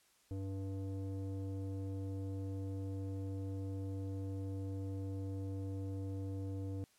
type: tone with low-pass filter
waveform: square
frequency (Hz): 96.9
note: G2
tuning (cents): -20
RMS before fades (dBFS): -41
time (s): 0.31-6.84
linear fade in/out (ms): 0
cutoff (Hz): 420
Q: 1.8
effects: white hiss -70 dBFS RMS until 6.98 s + low-pass 11000 Hz 12 dB/octave